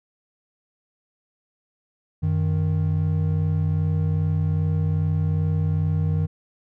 triangle tone pair together, 93.06 / 155.56 Hz, F#2 / D#3, +10 / 0 cents, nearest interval major sixth, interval 890 cents, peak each -20 dBFS, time 2.22-6.27 s, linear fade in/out 20 ms, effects none

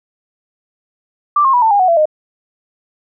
sine tone with pitch steps, 1174.7 / 1071 / 976.5 / 890.3 / 811.7 / 740 / 674.7 / 615.1 Hz, D6 / C6 / B5 / A5 / G#5 / F#5 / E5 / D#5, 0 / +40 / -20 / +20 / -40 / 0 / +40 / -20 cents, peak -8 dBFS, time 1.36-2.056 s, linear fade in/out 5 ms, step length 87 ms, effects none

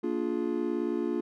triangle chord, Bb dominant seventh, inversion none, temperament just, 233.1 / 291.4 / 349.6 / 419.5 Hz, Bb3 / D4 / F4 / Ab4, 0 / -13 / +2 / +17 cents, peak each -32 / -31 / -29 / -34 dBFS, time 0.03-1.21 s, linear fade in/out 10 ms, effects none

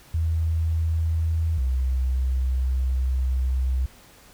sine tone pair in turn, 81.2 / 64.45 Hz, E2 / C2, -26 / -26 cents, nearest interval major third, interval 400 cents, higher first, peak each -20 dBFS, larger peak neither, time 0.14-1.58 / 1.58-3.86 s, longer second, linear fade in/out 5 ms, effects pink hiss -51 dBFS RMS until 4.33 s

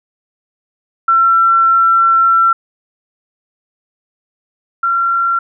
sine tone pair in turn, 1351 / 1368.3 Hz, E6 / F6, +42 / -36 cents, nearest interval unison, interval 22 cents, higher second, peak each -7 / -11 dBFS, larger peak first, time 1.08-2.53 / 4.83-5.39 s, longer first, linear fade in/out 5 ms, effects none

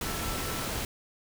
sine tone in noise, 1331 Hz, E6, 16 cents sharp, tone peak -42 dBFS, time 0.05-0.68 s, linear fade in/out 2 ms, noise pink, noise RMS -33 dBFS, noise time 0.01-0.85 s, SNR -12 dB, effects none

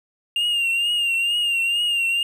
triangle tone with vibrato, 2800 Hz, F7, 4 cents sharp, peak -17 dBFS, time 0.36-2.23 s, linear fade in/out 2 ms, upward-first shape triangle, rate 2.2 Hz, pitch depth 61 cents each way, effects none

